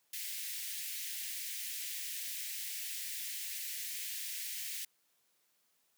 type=high-pass noise; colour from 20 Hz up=white; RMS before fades=-41 dBFS; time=0.13-4.85 s; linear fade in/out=5 ms; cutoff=1800 Hz; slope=48 dB/octave; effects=white hiss -75 dBFS RMS until 5.97 s + high-pass 150 Hz 12 dB/octave